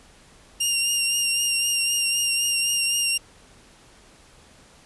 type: tone with vibrato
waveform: 15% pulse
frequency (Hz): 2794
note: F7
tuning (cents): 0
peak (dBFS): -13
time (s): 0.6-3.18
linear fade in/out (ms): 10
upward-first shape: triangle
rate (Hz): 3.9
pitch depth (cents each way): 31
effects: pink hiss -52 dBFS RMS until 4.85 s + resampled to 24000 Hz